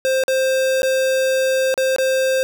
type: tone with dropouts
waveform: square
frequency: 525 Hz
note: C5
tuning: 6 cents sharp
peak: -16 dBFS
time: 0.05-2.43 s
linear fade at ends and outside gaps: 0 ms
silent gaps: 0.237-0.281 / 0.82-0.831 / 1.741-1.777 / 1.962-1.984 s
effects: none